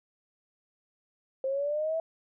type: linear sweep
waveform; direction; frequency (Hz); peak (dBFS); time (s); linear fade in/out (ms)
sine; up; 526 to 658; -27; 1.44-2; 2
effects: none